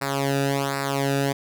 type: tone with flanger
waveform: sawtooth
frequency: 138.59 Hz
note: C#3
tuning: in tune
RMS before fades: -24 dBFS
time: 0.01-1.33 s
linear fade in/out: 10 ms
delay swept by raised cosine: 0.31 to 0.95 ms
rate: 1.3 Hz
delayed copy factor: -0.85
effects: none